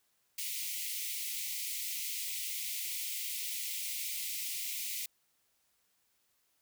white high-pass noise, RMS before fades -38 dBFS, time 0.38-5.06 s, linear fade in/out 5 ms, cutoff 2000 Hz, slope 96 dB/octave, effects white hiss -75 dBFS RMS until 6.61 s

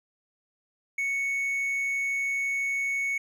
triangle tone, 2217 Hz, C#7, in tune, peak -24 dBFS, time 0.98-3.18 s, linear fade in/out 5 ms, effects none

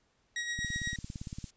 sawtooth tone with tremolo, 1900 Hz, A#6, 33 cents sharp, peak -28 dBFS, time 0.36-0.96 s, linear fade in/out 2 ms, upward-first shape sine, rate 8.3 Hz, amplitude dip 45%
click train, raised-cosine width 5 ms, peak -27 dBFS, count 16, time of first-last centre 0.59-1.442 s, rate 17.6 Hz
violet noise, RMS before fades -44 dBFS, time 0.65-1.51 s, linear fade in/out 10 ms
effects pink hiss -72 dBFS RMS until 1.56 s + resampled to 16000 Hz

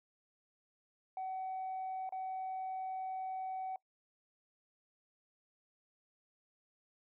sine tone with dropouts, 755 Hz, F#5, 35 cents sharp, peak -36 dBFS, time 1.17-3.76 s, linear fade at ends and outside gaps 2 ms, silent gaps 2.092-2.123 s, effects noise-tail reverb RT60 0.1 s tail -24 dB re dry + tanh soft clip ceiling -35 dBFS

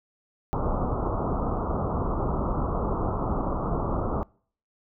pink low-pass noise, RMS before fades -27 dBFS, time 0.53-4.23 s, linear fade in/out 0 ms, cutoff 1300 Hz, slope 96 dB/octave, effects noise-tail reverb RT60 0.5 s tail -25 dB re dry

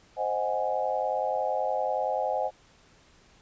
sine chord, Ab dominant seventh, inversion first, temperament equal, 523.3 / 622.3 / 740 / 830.6 Hz, C5 / Eb5 / Gb5 / Ab5, 0 / 0 / 0 / 0 cents, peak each -31 dBFS, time 0.16-2.51 s, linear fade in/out 50 ms, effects pink hiss -59 dBFS RMS until 3.41 s + resampled to 16000 Hz

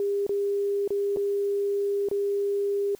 sine tone with dropouts, 402.4 Hz, G4, 45 cents sharp, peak -23 dBFS, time 0-2.95 s, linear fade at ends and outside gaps 1 ms, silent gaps 0.266-0.293 / 0.877-0.905 / 1.162-1.17 / 2.087-2.113 s, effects white hiss -56 dBFS RMS until 2.99 s

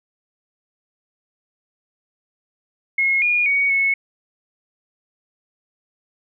sine tone with pitch steps, 2165 / 2434 / 2240 / 2198 Hz, C#7 / D#7 / C#7 / C#7, -41 / -39 / +18 / -15 cents, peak -15 dBFS, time 2.98-3.94 s, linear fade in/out 5 ms, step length 240 ms, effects none

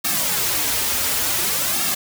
white noise with flanger, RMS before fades -21 dBFS, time 0.04-1.95 s, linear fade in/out 10 ms, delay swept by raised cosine 2 to 6.2 ms, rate 0.56 Hz, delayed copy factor -1, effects none

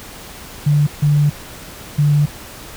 sine tone bursts at uneven times, 146.83 Hz, D3, in tune, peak -10 dBFS, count 3, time 0.66-0.87 / 1.02-1.3 / 1.98-2.26 s, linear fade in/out 10 ms, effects pink hiss -35 dBFS RMS until 2.76 s

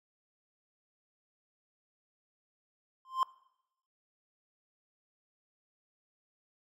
triangle tone with exponential growth, 1046.5 Hz, C6, in tune, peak -20 dBFS, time 3.05-3.23 s, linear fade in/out 1 ms, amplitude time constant 39 ms, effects noise-tail reverb RT60 0.8 s tail -22 dB re dry

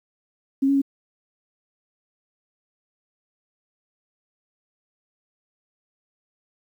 sine tone with pitch steps, 271.3 / 277.7 / 275.4 Hz, C#4 / C#4 / C#4, -37 / +3 / -11 cents, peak -16 dBFS, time 0.62-0.818 s, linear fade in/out 10 ms, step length 66 ms, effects 9-bit

